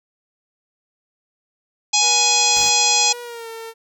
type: harmonic tone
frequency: 835 Hz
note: G#5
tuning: 9 cents sharp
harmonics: 1 / 3 / 4 / 5 / 6 / 7 / 8 / 9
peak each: -22 / -22 / -22 / -22 / -22 / -22 / -22 / -22 dBFS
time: 1.93-3.13 s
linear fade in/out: 10 ms
type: tone with pitch glide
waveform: sawtooth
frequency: 482.4 to 452.7 Hz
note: B4 to A4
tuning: -41 to +49 cents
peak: -27 dBFS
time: 2-3.74 s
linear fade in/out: 50 ms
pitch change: -110 cents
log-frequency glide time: 3.22-3.49 s
type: noise with exponential growth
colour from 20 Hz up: pink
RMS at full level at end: -33 dBFS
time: 2.48-2.58 s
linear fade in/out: 5 ms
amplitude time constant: 20 ms
type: noise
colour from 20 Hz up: pink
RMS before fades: -35 dBFS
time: 2.56-2.7 s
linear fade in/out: 10 ms
effects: none